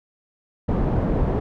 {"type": "low-pass noise", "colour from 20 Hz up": "pink", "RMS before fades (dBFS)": -21, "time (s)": [0.68, 1.4], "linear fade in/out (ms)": 10, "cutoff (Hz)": 580, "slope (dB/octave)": 12, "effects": []}